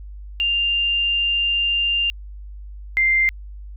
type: tone pair in turn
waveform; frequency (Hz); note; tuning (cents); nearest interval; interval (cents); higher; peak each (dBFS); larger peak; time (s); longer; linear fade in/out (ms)
sine; 2794 / 2093; F7 / C7; 0 / 0; perfect fourth; 500; first; -17 / -14; second; 0.4-2.1 / 2.97-3.29; first; 0
effects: added 50 Hz sine -33 dBFS peak until 3.76 s